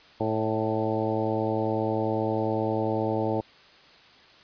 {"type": "harmonic tone with a mistuned harmonic", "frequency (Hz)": 110, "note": "A2", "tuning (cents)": 0, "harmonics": [1, 2, 3, 4, 5, 6, 7, 8], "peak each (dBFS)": [-32, -33, -30, -31, -31, -35, -34, -35], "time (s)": [0.2, 3.41], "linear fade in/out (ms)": 5, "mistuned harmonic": 6, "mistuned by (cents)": -33, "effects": ["white hiss -53 dBFS RMS until 4.43 s", "resampled to 11025 Hz"]}